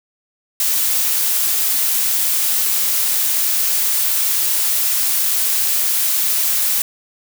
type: noise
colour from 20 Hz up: blue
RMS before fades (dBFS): -17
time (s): 0.6-6.82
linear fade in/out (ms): 2
effects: none